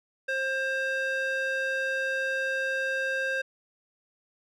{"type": "tone with band-pass filter", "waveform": "square", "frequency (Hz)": 531, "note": "C5", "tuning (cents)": 25, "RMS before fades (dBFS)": -29, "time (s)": [0.28, 3.42], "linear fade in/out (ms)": 10, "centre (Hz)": 1600, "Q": 1.7, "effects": []}